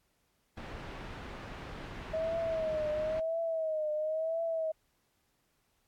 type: low-pass noise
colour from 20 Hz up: pink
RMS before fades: -44 dBFS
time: 0.57-3.2 s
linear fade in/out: 5 ms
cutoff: 2400 Hz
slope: 12 dB/octave
type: tone with vibrato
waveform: sine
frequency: 635 Hz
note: D#5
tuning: 35 cents sharp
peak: -30 dBFS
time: 2.13-4.72 s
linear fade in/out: 10 ms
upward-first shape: triangle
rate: 0.98 Hz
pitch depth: 87 cents each way
effects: pink hiss -75 dBFS RMS until 5.87 s + AAC 64 kbps